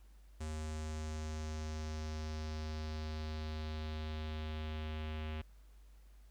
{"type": "tone with low-pass filter sweep", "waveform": "square", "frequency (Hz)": 77.78, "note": "D#2", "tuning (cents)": 0, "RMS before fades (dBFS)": -41, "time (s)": [0.4, 5.42], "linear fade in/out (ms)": 10, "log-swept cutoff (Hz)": [8000, 2900], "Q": 2.5, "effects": ["added 50 Hz sine -56 dBFS peak until 6.3 s", "pink hiss -72 dBFS RMS until 6.3 s"]}